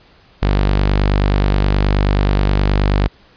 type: tone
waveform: sawtooth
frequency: 49.43 Hz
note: G1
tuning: 15 cents sharp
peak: -8 dBFS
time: 0.42-3.08 s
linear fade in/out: 10 ms
effects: pink hiss -49 dBFS RMS until 3.36 s + resampled to 11025 Hz